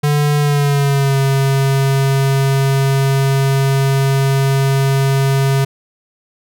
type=tone with pitch glide; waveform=square; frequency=146.83 to 136.21 Hz; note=D3 to C#3; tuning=0 to -30 cents; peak=-12 dBFS; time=0.03-5.65 s; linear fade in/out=10 ms; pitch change=-130 cents; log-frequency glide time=0.39-1.17 s; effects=none